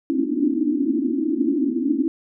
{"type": "band-pass noise", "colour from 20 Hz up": "white", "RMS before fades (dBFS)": -21, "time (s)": [0.1, 2.08], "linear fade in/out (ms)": 0, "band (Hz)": [240, 330], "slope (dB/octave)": 96, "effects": []}